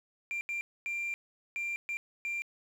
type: tone bursts at uneven times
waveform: sine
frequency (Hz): 2375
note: D7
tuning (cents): +19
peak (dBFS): -30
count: 6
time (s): 0.31-0.41 / 0.49-0.61 / 0.86-1.14 / 1.56-1.76 / 1.89-1.97 / 2.25-2.42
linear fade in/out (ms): 0
effects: tanh soft clip ceiling -31 dBFS + 10-bit

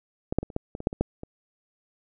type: clicks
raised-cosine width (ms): 2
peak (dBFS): -13 / -8 / -19 / -28 / -13 / -21 / -22 / -7 / -21 / -9 / -23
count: 11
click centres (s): 0.325 / 0.386 / 0.43 / 0.502 / 0.564 / 0.751 / 0.804 / 0.871 / 0.929 / 1.01 / 1.234
effects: none

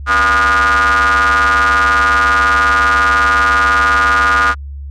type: ring-modulated tone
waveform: 45% pulse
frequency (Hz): 105.6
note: G#2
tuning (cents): +29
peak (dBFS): -6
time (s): 0.06-4.55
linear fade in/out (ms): 50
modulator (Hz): 1330
effects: added 70 Hz sine -24 dBFS peak until 4.9 s + low-pass 7000 Hz 12 dB/octave

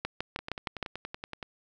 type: two click trains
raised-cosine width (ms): 0.3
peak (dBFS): -21 / -15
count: 12 / 6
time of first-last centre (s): 0.39-1.428 / 0.05-0.828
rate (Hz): 10.6 / 6.43
effects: none

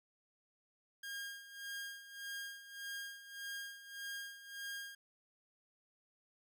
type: tone with tremolo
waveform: sawtooth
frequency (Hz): 1618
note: G#6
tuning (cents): -46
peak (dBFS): -38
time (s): 1.03-4.95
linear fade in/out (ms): 5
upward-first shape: sine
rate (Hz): 1.7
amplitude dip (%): 75
effects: none

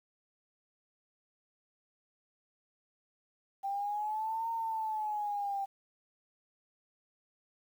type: exponential two-way sweep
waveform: sine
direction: up then down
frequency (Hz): 784 to 919 to 784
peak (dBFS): -32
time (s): 3.63-5.66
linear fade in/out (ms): 20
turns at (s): 4.5
effects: 10-bit

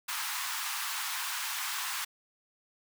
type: high-pass noise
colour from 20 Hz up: pink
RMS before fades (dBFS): -35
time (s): 0.08-2.05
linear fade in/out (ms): 10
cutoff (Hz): 900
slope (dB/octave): 48
effects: none

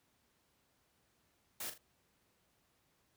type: noise with echo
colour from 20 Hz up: white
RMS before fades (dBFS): -42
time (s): 1.6-1.7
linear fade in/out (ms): 5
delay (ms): 40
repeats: 2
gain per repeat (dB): -9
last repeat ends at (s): 1.78
effects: pink hiss -75 dBFS RMS until 3.16 s + high-pass 60 Hz 12 dB/octave

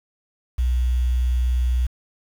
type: tone with quantisation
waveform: sine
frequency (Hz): 61.74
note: B1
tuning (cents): 0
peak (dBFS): -17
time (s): 0.58-1.87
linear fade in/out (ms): 10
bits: 7
effects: none

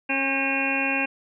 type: harmonic tone with a mistuned harmonic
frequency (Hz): 272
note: C#4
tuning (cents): -33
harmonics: 1 / 2 / 3 / 4 / 6 / 7 / 8 / 9 / 10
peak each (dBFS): -29 / -33 / -32 / -37 / -30 / -38 / -36 / -27 / -27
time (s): 0.09-1.06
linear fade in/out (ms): 10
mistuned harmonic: 6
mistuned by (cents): -35
effects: none

